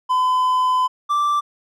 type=tone pair in turn; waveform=triangle; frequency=1014 / 1172.3 Hz; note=B5 / D6; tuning=+45 / -3 cents; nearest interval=minor third; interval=252 cents; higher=second; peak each=-13 / -14 dBFS; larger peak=first; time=0.09-0.88 / 1.09-1.41 s; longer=first; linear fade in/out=20 ms; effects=none